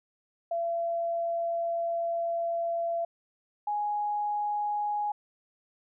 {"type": "tone pair in turn", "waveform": "sine", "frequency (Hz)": [677, 831.5], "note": ["E5", "G#5"], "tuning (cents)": [46, 2], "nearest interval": "major third", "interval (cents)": 356, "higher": "second", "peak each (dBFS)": -27, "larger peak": "neither", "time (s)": [[0.51, 3.05], [3.67, 5.12]], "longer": "first", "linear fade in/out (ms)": 5, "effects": []}